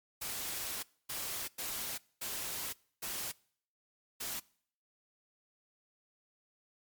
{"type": "noise bursts at uneven times", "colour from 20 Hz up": "white", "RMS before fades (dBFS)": -39, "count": 6, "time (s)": [[0.21, 0.83], [1.09, 1.48], [1.58, 1.98], [2.21, 2.73], [3.02, 3.32], [4.2, 4.4]], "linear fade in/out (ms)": 10, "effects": ["noise-tail reverb RT60 0.6 s tail -24 dB re dry", "MP3 96 kbps"]}